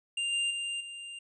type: tone with level steps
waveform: square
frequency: 2794 Hz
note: F7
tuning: in tune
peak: -30 / -28 / -33 / -41 dBFS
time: 0.17-1.19 s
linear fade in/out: 5 ms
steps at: 0.32 / 0.5 / 0.8 s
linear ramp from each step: 10 ms
effects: resampled to 22050 Hz